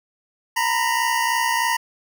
25% pulse tone pair together, 924.6 / 987.8 Hz, A#5 / B5, -14 / 0 cents, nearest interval minor second, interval 114 cents, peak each -17 / -19 dBFS, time 0.56-1.77 s, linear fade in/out 10 ms, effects none

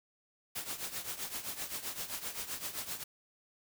white noise with tremolo, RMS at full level -37 dBFS, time 0.55-3.04 s, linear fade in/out 10 ms, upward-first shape triangle, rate 7.7 Hz, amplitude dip 80%, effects none

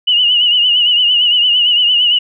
sine tone with vibrato, 2917 Hz, F#7, 25 cents flat, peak -8 dBFS, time 0.07-2.19 s, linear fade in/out 10 ms, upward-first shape triangle, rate 8.8 Hz, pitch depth 76 cents each way, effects none

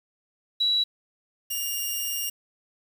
sine / 5% pulse tone pair in turn, 3914 / 2826 Hz, B7 / F7, -16 / +20 cents, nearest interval tritone, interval 564 cents, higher first, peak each -20 / -18 dBFS, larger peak second, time 0.6-0.84 / 1.5-2.3 s, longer second, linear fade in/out 10 ms, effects 8-bit

